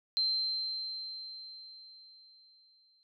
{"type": "tone with exponential decay", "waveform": "sine", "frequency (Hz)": 4121, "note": "C8", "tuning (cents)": -27, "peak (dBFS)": -26, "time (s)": [0.17, 3.03], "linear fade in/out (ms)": 0, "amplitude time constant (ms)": 620, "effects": []}